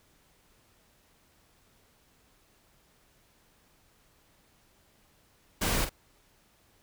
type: noise with echo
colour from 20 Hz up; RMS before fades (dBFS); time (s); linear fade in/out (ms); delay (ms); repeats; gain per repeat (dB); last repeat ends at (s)
pink; -28; 5.61-5.85; 10; 45; 1; -9; 5.895
effects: pink hiss -65 dBFS RMS until 6.82 s